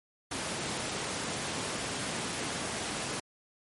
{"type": "high-pass noise", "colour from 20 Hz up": "pink", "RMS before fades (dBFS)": -35, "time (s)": [0.31, 3.2], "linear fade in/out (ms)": 5, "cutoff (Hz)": 140, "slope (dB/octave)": 12, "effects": ["MP3 48 kbps"]}